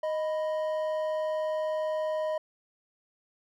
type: tone pair together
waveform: triangle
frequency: 622.3 / 987.8 Hz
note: D#5 / B5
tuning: 0 / 0 cents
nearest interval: minor sixth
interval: 800 cents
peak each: -26 / -36 dBFS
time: 0.03-2.38 s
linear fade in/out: 5 ms
effects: none